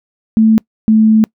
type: tone pair in turn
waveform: sine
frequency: 220.6 / 218.7 Hz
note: A3 / A3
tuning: +5 / -10 cents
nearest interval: unison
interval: 15 cents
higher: first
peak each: -5 dBFS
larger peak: neither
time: 0.37-0.58 / 0.88-1.24 s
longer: second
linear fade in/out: 0 ms
effects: noise-tail reverb RT60 0.1 s tail -26 dB re dry